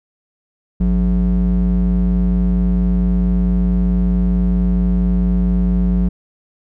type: ring-modulated tone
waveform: triangle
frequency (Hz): 116.54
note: A#2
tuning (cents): 0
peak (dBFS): -7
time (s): 0.8-6.09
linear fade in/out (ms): 10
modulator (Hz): 64.3
effects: none